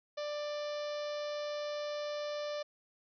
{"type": "harmonic tone", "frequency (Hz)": 591, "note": "D5", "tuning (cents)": 11, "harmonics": [1, 2, 3, 4, 5, 6, 7, 8, 9, 10], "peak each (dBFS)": [-36, -47, -51, -53, -54, -52, -53, -55, -55, -60], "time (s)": [0.17, 2.63], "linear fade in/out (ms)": 10, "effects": []}